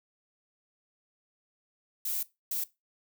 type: noise bursts at uneven times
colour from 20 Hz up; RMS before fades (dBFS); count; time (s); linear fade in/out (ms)
violet; -32; 2; 2.05-2.23 / 2.51-2.64; 5
effects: noise-tail reverb RT60 0.2 s tail -18 dB re dry